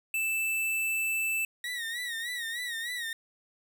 square tone, 2644 Hz, E7, 5 cents sharp, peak -28 dBFS, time 0.14-1.45 s, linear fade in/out 2 ms
30% pulse tone with vibrato, 1893 Hz, A#6, 26 cents sharp, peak -30 dBFS, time 1.64-3.13 s, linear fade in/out 2 ms, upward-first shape sine, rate 3.3 Hz, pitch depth 82 cents each way
effects 11-bit

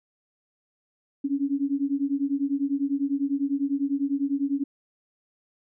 sine beating tone pair, 274.5 / 284.5 Hz, C#4 / C#4, -17 / +45 cents, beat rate 10 Hz, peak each -26 dBFS, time 1.24-4.64 s, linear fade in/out 10 ms, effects none

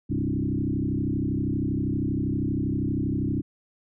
sine tone with frequency modulation, 200 Hz, G3, 35 cents sharp, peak -23 dBFS, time 0.09-3.42 s, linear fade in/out 20 ms, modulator 32.6 Hz, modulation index 3.8, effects none

